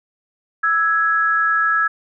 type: tone pair together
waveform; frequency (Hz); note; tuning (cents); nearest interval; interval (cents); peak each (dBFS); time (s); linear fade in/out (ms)
sine; 1318.5 / 1666.9; E6 / G#6; 0 / +6; major third; 406; -17; 0.63-1.88; 10
effects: none